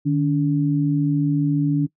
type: tone pair together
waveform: sine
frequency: 151.2 / 285.4 Hz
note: D#3 / D4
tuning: -49 / -49 cents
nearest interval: major seventh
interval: 1100 cents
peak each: -19 dBFS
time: 0.05-1.87 s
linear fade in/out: 20 ms
effects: noise-tail reverb RT60 0.1 s tail -21 dB re dry